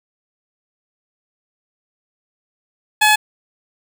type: tone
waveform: 15% pulse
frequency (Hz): 852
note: G#5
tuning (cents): +44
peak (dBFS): -4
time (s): 3.01-3.16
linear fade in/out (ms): 10
effects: none